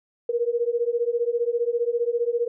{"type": "beating tone pair", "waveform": "sine", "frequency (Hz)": [466.8, 481.8], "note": ["A#4", "B4"], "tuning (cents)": [2, -43], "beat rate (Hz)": 15, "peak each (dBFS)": -24, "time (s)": [0.29, 2.48], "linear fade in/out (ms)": 5, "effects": []}